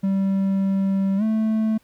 triangle tone with pitch glide, 194.1 to 219.1 Hz, G3 to A3, -17 to -7 cents, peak -16 dBFS, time 0.03-1.78 s, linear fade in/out 10 ms, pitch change +210 cents, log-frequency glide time 1.17-1.23 s, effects pink hiss -61 dBFS RMS until 1.83 s

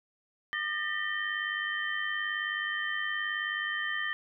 sine tone cluster, 1211 / 1801 / 1900 / 3094 Hz, D#6 / A6 / A#6 / G7, -47 / +40 / +33 / -23 cents, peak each -39 / -33 / -35 / -39 dBFS, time 0.53-4.13 s, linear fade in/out 0 ms, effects none

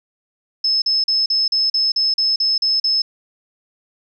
sine tone bursts, 5210 Hz, E8, 21 cents flat, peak -14 dBFS, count 11, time 0.64-3.02 s, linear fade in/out 5 ms, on 180 ms, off 40 ms, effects none

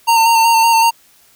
square tone with vibrato, 913 Hz, A#5, 36 cents flat, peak -9 dBFS, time 0.07-0.91 s, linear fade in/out 20 ms, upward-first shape square, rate 5.3 Hz, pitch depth 21 cents each way, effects white hiss -50 dBFS RMS until 1.35 s

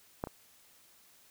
clicks, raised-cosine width 1 ms, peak -19 / -27 dBFS, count 2, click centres 0.239 / 0.272 s, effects white hiss -62 dBFS RMS until 1.3 s

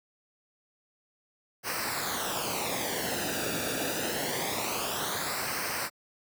pink noise with flanger, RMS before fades -32 dBFS, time 1.63-5.9 s, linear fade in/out 50 ms, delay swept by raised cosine 0.28 to 0.96 ms, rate 0.25 Hz, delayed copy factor -0.7, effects high-pass 100 Hz 12 dB/octave

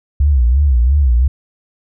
sine tone with vibrato, 65.7 Hz, C2, 8 cents sharp, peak -8 dBFS, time 0.2-1.28 s, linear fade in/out 5 ms, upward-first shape sine, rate 2.9 Hz, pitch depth 200 cents each way, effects none

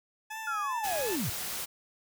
20% pulse tone with vibrato, 857 Hz, A5, 46 cents flat, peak -32 dBFS, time 0.3-1.16 s, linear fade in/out 10 ms, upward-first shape sine, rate 2.6 Hz, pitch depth 58 cents each way
sine linear sweep, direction down, 1438 to 82.41 Hz, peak -30 dBFS, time 0.47-1.3 s, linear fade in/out 5 ms
white noise, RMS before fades -36 dBFS, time 0.83-1.66 s, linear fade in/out 20 ms
effects none

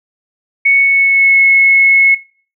sine tone with pitch glide, 2217 to 2186 Hz, C#7 to C#7, 0 to -25 cents, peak -6 dBFS, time 0.65-2.15 s, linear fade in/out 10 ms, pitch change -25 cents, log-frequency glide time 0.78-1.42 s, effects noise-tail reverb RT60 0.4 s tail -17 dB re dry

